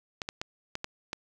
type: clicks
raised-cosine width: 0.2 ms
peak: -16 dBFS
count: 6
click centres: 0.218 / 0.289 / 0.415 / 0.754 / 0.844 / 1.131 s
effects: none

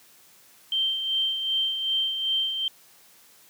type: tone with tremolo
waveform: sine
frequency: 3136 Hz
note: G7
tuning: in tune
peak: -21 dBFS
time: 0.72-2.68 s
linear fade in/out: 2 ms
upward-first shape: sine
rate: 2.6 Hz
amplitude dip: 50%
effects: white hiss -55 dBFS RMS until 3.49 s + high-pass 100 Hz 12 dB/octave

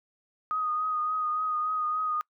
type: tone with vibrato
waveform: sine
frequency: 1244.5 Hz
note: D#6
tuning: in tune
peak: -26 dBFS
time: 0.51-2.21 s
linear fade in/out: 0 ms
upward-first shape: triangle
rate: 3.5 Hz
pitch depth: 30 cents each way
effects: noise-tail reverb RT60 0.1 s tail -25 dB re dry

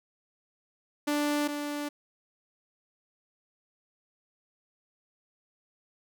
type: tone pair in turn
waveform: sawtooth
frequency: 293.7 / 292.4 Hz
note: D4 / D4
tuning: 0 / -7 cents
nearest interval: unison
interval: 7 cents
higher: first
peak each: -22 / -28 dBFS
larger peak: first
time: 1.07-1.48 / 1.48-1.89 s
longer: neither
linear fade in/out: 10 ms
effects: none

